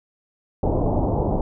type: low-pass noise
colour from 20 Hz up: pink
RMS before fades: -21 dBFS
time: 0.63-1.41 s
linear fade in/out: 2 ms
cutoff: 880 Hz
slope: 48 dB/octave
effects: none